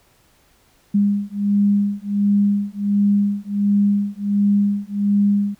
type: beating tone pair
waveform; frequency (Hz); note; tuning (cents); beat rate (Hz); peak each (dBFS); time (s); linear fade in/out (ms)
sine; 202.1 / 203.5; G#3 / G#3; -47 / -35; 1.4; -18; 0.94-5.55; 10
effects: pink hiss -57 dBFS RMS until 5.59 s